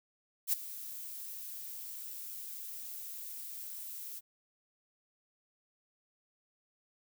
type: noise with ADSR envelope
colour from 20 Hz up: violet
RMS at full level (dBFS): -28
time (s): 0.47-4.21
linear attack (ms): 57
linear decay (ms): 15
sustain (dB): -16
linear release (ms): 34
effects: none